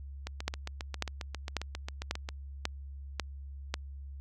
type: two click trains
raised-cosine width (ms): 0.2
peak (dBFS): -13 / -20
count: 7 / 16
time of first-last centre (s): 0.48-3.741 / 0.27-2.289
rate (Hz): 1.84 / 7.43
effects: added 69 Hz sine -41 dBFS peak until 4.2 s